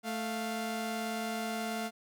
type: tone pair together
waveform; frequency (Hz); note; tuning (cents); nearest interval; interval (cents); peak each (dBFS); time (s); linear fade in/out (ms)
sawtooth; 220 / 698.5; A3 / F5; 0 / 0; octave + minor sixth; 2000; -32 / -33; 0.03-1.91; 50
effects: none